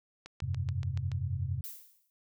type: click train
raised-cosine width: 0.2 ms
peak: -28 dBFS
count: 7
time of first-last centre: 0.26-1.117 s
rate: 7 Hz
type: chord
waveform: sine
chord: F suspended second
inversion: none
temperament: just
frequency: 87.31 / 98.22 / 130.96 Hz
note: F2 / G2 / C3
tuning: 0 / +4 / +2 cents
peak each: -35 dBFS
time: 0.42-1.61 s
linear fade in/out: 5 ms
type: noise with exponential decay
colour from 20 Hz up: violet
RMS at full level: -39 dBFS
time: 1.64-2.1 s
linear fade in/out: 0 ms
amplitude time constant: 100 ms
effects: none